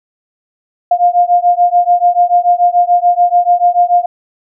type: beating tone pair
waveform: sine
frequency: 702 / 708.9 Hz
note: F5 / F5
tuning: +9 / +26 cents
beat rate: 6.9 Hz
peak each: -10 dBFS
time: 0.91-4.06 s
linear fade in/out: 5 ms
effects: none